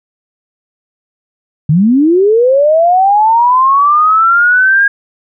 sine linear sweep, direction up, 139.8 to 1637 Hz, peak -5 dBFS, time 1.69-4.88 s, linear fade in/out 5 ms, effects none

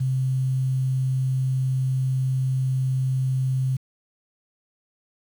sine tone with quantisation, 130.81 Hz, C3, in tune, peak -20 dBFS, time 0-3.77 s, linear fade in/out 10 ms, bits 8, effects none

